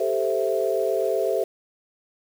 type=chord; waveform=sine; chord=A minor seventh; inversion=third; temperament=equal; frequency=392 / 440 / 523.3 / 659.3 Hz; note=G4 / A4 / C5 / E5; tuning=0 / 0 / 0 / 0 cents; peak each=-26 dBFS; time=0-1.44 s; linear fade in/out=5 ms; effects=7-bit